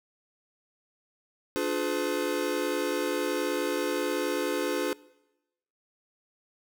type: chord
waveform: square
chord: D diminished seventh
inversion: none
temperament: just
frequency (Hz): 293.7 / 352.4 / 422.9 / 507.5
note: D4 / F4 / Ab4 / Cb5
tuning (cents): 0 / +16 / +31 / +47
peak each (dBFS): -33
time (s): 1.56-4.93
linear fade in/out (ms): 0
effects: noise-tail reverb RT60 0.9 s tail -21 dB re dry